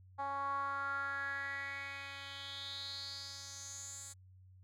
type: tone with band-pass filter sweep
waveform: 10% pulse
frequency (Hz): 277.8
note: C#4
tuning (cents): +4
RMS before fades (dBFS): -42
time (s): 0.18-4.14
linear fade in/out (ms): 20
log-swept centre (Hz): 910 to 8200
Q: 5.6
effects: added 93 Hz sine -57 dBFS peak until 4.63 s